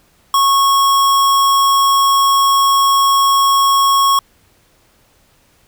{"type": "tone", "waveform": "square", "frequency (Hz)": 1100, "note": "C#6", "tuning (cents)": -14, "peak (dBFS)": -10, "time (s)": [0.34, 4.19], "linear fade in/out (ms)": 2, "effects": ["pink hiss -54 dBFS RMS until 5.67 s"]}